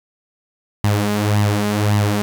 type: tone with flanger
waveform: sawtooth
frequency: 103.83 Hz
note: G#2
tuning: in tune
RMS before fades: -17 dBFS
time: 0.84-2.22 s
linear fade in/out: 0 ms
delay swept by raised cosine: 1 to 4.8 ms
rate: 1.8 Hz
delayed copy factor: +0.6
effects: none